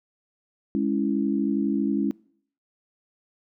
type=chord; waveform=sine; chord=C# minor; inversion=second; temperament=equal; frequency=207.7 / 277.2 / 329.6 Hz; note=G#3 / C#4 / E4; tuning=0 / 0 / 0 cents; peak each=-25 / -25 / -28 dBFS; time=0.75-2.11 s; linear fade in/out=0 ms; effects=noise-tail reverb RT60 0.6 s tail -24 dB re dry